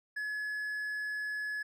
triangle tone, 1700 Hz, G#6, 40 cents sharp, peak -32 dBFS, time 0.16-1.63 s, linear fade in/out 10 ms, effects none

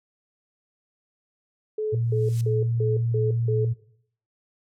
sine tone bursts, 430 Hz, A4, 40 cents flat, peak -24 dBFS, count 6, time 1.78-3.65 s, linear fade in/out 5 ms, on 170 ms, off 170 ms
sine tone, 116.54 Hz, A#2, in tune, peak -22 dBFS, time 1.92-3.74 s, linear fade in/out 20 ms
violet noise with exponential growth, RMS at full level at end -29 dBFS, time 2.03-2.41 s, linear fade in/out 1 ms, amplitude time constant 81 ms
effects noise-tail reverb RT60 0.6 s tail -17 dB re dry + low-pass 7000 Hz 12 dB/octave

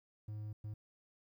triangle tone bursts at uneven times, 106.3 Hz, G#2, 41 cents sharp, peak -39 dBFS, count 2, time 0.28-0.53 / 0.64-0.74 s, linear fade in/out 5 ms, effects 13-bit

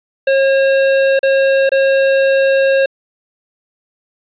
square tone with dropouts, 541 Hz, C#5, 42 cents flat, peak -10 dBFS, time 0.27-2.86 s, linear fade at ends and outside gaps 5 ms, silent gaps 1.192-1.23 / 1.693-1.718 s, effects resampled to 8000 Hz + 7-bit

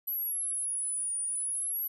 sine exponential two-way sweep, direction down then up, 11840 to 9397 to 11840 Hz, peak -30 dBFS, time 0.07-1.88 s, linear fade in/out 10 ms, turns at 1.21 s, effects none

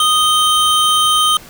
square tone pair together, 1238 / 3120 Hz, D#6 / G7, -9 / -9 cents, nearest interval octave + major third, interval 1600 cents, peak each -14 dBFS, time 0-1.37 s, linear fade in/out 2 ms, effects pink hiss -38 dBFS RMS until 1.49 s

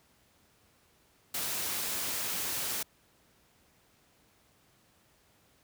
white noise, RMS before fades -34 dBFS, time 1.34-2.83 s, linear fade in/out 5 ms, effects pink hiss -66 dBFS RMS until 5.63 s + high-pass 60 Hz 12 dB/octave

